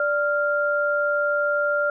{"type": "tone pair together", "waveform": "sine", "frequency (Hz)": [586, 1393.8], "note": ["D5", "F6"], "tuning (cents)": [-4, -4], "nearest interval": "octave + minor third", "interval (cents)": 1500, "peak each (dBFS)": -22, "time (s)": [0, 1.9], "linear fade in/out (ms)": 2, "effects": []}